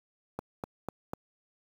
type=click train; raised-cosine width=1 ms; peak=-20 dBFS; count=4; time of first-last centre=0.39-1.134 s; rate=4.03 Hz; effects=high-pass 80 Hz 12 dB/octave + 8-bit